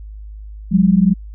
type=tone pair together; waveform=sine; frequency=179.9 / 201.6 Hz; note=F#3 / G3; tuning=-48 / +49 cents; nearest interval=major second; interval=197 cents; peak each=-12 dBFS; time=0.71-1.14 s; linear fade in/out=20 ms; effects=added 52 Hz sine -30 dBFS peak until 1.34 s